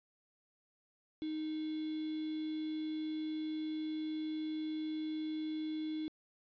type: tone with quantisation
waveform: sine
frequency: 311.1 Hz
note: D#4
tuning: in tune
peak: -36 dBFS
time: 1.22-6.08 s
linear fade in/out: 0 ms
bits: 8
effects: resampled to 11025 Hz